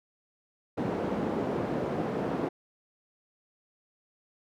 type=band-pass noise; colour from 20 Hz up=white; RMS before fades=-31 dBFS; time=0.77-2.49 s; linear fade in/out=10 ms; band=160 to 450 Hz; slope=12 dB/octave; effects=none